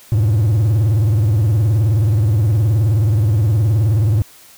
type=tone with vibrato; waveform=triangle; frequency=107.1 Hz; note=A2; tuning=46 cents flat; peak=-9 dBFS; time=0.12-4.22 s; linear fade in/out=0 ms; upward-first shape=triangle; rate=19 Hz; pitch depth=240 cents each way; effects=white hiss -44 dBFS RMS until 4.57 s